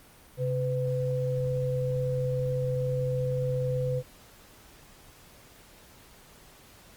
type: tone pair together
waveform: sine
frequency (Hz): 133.06 / 503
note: C3 / B4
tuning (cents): +29 / +32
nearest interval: octave + major seventh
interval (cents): 2303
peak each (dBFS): -28 / -29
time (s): 0.37-4.03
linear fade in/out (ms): 50
effects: pink hiss -54 dBFS RMS until 6.96 s + Opus 32 kbps